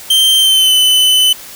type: tone with pitch glide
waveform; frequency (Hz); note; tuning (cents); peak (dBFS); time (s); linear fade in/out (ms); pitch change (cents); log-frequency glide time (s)
45% pulse; 3136 to 3022; G7 to F#7; 0 to +36; -7; 0.1-1.33; 5; -64; 0.38-0.74
effects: white hiss -32 dBFS RMS until 1.55 s